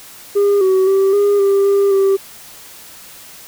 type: tone with pitch steps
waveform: sine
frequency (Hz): 404.6 / 377.9 / 388.1 / 406.7 / 395.6 / 398.6 / 390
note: G#4 / F#4 / G4 / G#4 / G4 / G4 / G4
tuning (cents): -45 / +37 / -17 / -36 / +16 / +29 / -9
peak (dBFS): -7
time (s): 0.35-2.17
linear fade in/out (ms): 20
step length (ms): 260
effects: tanh soft clip ceiling -9 dBFS + white hiss -38 dBFS RMS until 3.47 s